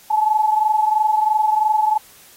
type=tone pair together; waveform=sine; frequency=856 / 879 Hz; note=A5 / A5; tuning=-48 / -2 cents; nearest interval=unison; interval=46 cents; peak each=-15 / -20 dBFS; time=0.1-1.98 s; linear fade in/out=10 ms; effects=white hiss -47 dBFS RMS until 2.36 s + AAC 48 kbps